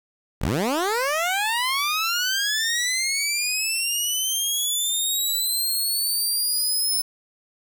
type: linear sweep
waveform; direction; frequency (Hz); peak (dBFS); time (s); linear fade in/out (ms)
15% pulse; up; 31.18 to 5274; -15; 0.41-7.02; 10
effects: 8-bit